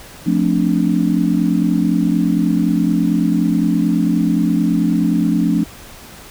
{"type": "chord", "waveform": "sine", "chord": "D minor seventh", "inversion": "first", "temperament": "just", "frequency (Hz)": [176.2, 220.2, 264.3, 293.7], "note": ["F3", "A3", "C4", "D4"], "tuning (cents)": [16, 2, 18, 0], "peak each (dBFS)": [-17, -18, -20, -18], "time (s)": [0.26, 5.64], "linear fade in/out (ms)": 10, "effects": ["pink hiss -38 dBFS RMS until 6.3 s"]}